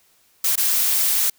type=noise with dropouts; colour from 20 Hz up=blue; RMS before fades=-19 dBFS; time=0.44-1.3 s; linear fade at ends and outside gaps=5 ms; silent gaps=0.557-0.576 s; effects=white hiss -59 dBFS RMS until 1.38 s

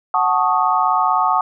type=chord; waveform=sine; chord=D# half-diminished seventh; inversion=first; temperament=equal; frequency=740 / 880 / 1108.7 / 1244.5 Hz; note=F#5 / A5 / C#6 / D#6; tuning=0 / 0 / 0 / 0 cents; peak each=-19 dBFS; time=0.14-1.41 s; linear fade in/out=2 ms; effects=none

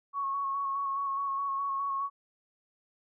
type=tone with vibrato; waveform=sine; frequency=1105 Hz; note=C#6; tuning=6 cents flat; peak=-29 dBFS; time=0.13-2.1 s; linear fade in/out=50 ms; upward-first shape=square; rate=4.8 Hz; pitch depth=20 cents each way; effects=none

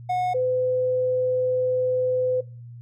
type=tone pair in turn; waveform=triangle / sine; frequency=728 / 507.4 Hz; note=F#5 / B4; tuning=-28 / +47 cents; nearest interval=tritone; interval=625 cents; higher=first; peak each=-19 / -20 dBFS; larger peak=first; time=0.09-0.34 / 0.34-2.41 s; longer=second; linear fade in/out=10 ms; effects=noise-tail reverb RT60 0.3 s tail -19 dB re dry + added 119 Hz sine -38 dBFS peak until 2.81 s

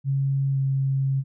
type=tone with pitch glide; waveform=sine; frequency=137 to 135.43 Hz; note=C#3 to C#3; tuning=-20 to -40 cents; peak=-20 dBFS; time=0.04-1.24 s; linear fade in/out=50 ms; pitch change=-20 cents; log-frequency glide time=0.52-0.58 s; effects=none

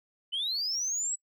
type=linear sweep; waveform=sine; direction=up; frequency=2960 to 7902 Hz; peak=-27 dBFS; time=0.32-1.16 s; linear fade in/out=20 ms; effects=noise-tail reverb RT60 0.1 s tail -25 dB re dry + tanh soft clip ceiling -26 dBFS

